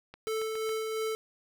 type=click train; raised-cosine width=0.3 ms; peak=-29 dBFS; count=5; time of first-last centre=0.14-0.692 s; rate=7.24 Hz
type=tone with tremolo; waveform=square; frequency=440 Hz; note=A4; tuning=in tune; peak=-30 dBFS; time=0.27-1.15 s; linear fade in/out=0 ms; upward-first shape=sine; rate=2.9 Hz; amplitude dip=30%
effects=none